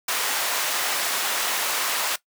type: high-pass noise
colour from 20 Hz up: pink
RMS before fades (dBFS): -25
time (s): 0.08-2.16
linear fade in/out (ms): 5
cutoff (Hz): 840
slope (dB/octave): 12
effects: noise-tail reverb RT60 0.1 s tail -18 dB re dry